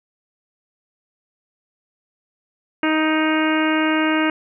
harmonic tone with a mistuned harmonic, 312.8 Hz, D#4, 9 cents sharp, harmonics 1 / 2 / 3 / 4 / 5 / 6 / 7 / 8 / 9, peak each -18 / -26 / -27 / -27 / -25 / -30 / -28 / -31 / -30 dBFS, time 2.83-4.3 s, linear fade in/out 2 ms, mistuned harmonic 8, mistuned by -24 cents, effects none

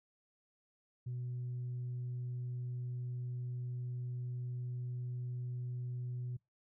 sine tone, 123.7 Hz, B2, 3 cents sharp, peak -36 dBFS, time 1.06-6.37 s, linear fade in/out 10 ms, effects noise-tail reverb RT60 0.2 s tail -26 dB re dry + tanh soft clip ceiling -35 dBFS

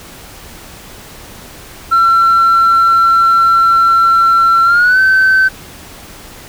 sine tone with pitch glide, 1353 to 1536.3 Hz, E6 to G6, +45 to -35 cents, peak -4 dBFS, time 1.91-5.49 s, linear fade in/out 20 ms, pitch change +220 cents, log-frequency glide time 4.64-5 s, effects tanh soft clip ceiling -4 dBFS + pink hiss -34 dBFS RMS until 6.48 s

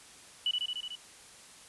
sine tone with echo, 2960 Hz, F#7, in tune, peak -26 dBFS, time 0.46-0.51 s, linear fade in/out 2 ms, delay 74 ms, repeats 6, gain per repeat -2 dB, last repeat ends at 0.954 s, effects white hiss -53 dBFS RMS until 1.68 s + resampled to 24000 Hz

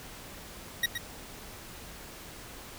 25% pulse tone with echo, 1897 Hz, A#6, 30 cents sharp, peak -20 dBFS, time 0.83-0.86 s, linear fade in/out 5 ms, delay 120 ms, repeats 1, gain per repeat -8 dB, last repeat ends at 0.98 s, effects pink hiss -46 dBFS RMS until 2.78 s

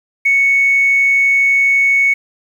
sine tone, 2217 Hz, C#7, in tune, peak -8 dBFS, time 0.25-2.14 s, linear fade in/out 10 ms, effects tanh soft clip ceiling -4 dBFS + 7-bit

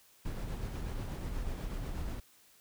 brown noise with tremolo, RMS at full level -36 dBFS, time 0.25-2.2 s, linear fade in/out 5 ms, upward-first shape sine, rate 8.2 Hz, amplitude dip 35%, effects white hiss -63 dBFS RMS until 2.6 s

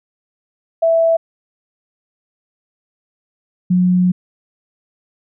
sine tone pair in turn, 659.3 / 180.99 Hz, E5 / F#3, 0 / -38 cents, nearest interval octave + minor seventh, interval 2238 cents, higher first, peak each -10 dBFS, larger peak neither, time 0.82-1.17 / 3.7-4.12 s, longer second, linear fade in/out 10 ms, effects none

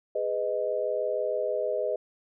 sine chord, G# minor, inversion none, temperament equal with one note detuned, 415.3 / 501.6 / 622.3 Hz, G#4 / B4 / D#5, 0 / +27 / 0 cents, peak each -32 / -30 / -29 dBFS, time 0.15-1.96 s, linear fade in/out 5 ms, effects none

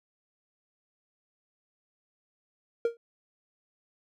triangle tone with exponential decay, 466.2 Hz, A#4, in tune, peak -18 dBFS, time 2.85-2.97 s, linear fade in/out 2 ms, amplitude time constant 26 ms, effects none

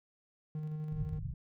triangle tone with tremolo, 153.7 Hz, D#3, 21 cents flat, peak -33 dBFS, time 0.55-1.19 s, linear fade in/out 2 ms, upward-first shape square, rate 12 Hz, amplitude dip 25%
white low-pass noise, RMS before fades -39 dBFS, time 0.92-1.34 s, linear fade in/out 2 ms, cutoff 170 Hz, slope 96 dB/octave
effects none

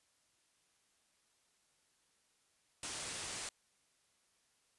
white low-pass noise, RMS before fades -44 dBFS, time 2.83-3.49 s, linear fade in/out 2 ms, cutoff 10000 Hz, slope 96 dB/octave, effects white hiss -75 dBFS RMS until 4.78 s + resampled to 24000 Hz

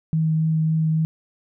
sine tone with vibrato, 158.8 Hz, D#3, 36 cents sharp, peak -17 dBFS, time 0.13-1.05 s, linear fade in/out 0 ms, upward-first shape triangle, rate 3.6 Hz, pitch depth 11 cents each way, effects none

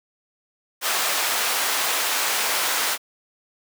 pink high-pass noise, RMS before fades -23 dBFS, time 0.81-2.98 s, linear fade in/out 50 ms, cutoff 830 Hz, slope 12 dB/octave, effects none

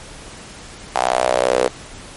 sawtooth tone with high-pass filter sweep, 62.6 Hz, B1, 24 cents sharp, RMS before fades -17 dBFS, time 0.95-1.68 s, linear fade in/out 5 ms, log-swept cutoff 780 to 470 Hz, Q 4.5, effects pink hiss -37 dBFS RMS until 2.16 s + MP3 48 kbps

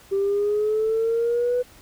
sine exponential sweep, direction up, 390 to 497.5 Hz, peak -18 dBFS, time 0.11-1.63 s, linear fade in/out 20 ms, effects tanh soft clip ceiling -15 dBFS + pink hiss -50 dBFS RMS until 1.81 s

